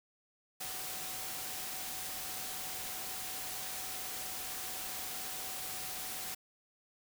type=tone in noise; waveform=sine; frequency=752 Hz; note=F#5; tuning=28 cents sharp; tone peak=-52 dBFS; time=0.6-6.35 s; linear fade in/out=10 ms; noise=white; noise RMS=-41 dBFS; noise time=0.6-6.35 s; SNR=-14 dB; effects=none